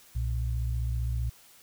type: tone pair together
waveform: sine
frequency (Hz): 62.3 / 117.61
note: B1 / A#2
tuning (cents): +16 / +16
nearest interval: major seventh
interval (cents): 1100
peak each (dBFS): -28 / -32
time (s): 0.15-1.3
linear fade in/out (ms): 10
effects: white hiss -56 dBFS RMS until 1.62 s